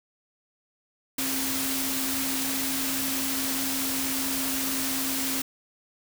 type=tone in noise; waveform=sine; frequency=267.2 Hz; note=C4; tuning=36 cents sharp; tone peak=-32 dBFS; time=1.18-5.42 s; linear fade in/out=5 ms; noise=white; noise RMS=-29 dBFS; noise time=1.18-5.42 s; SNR=-6 dB; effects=none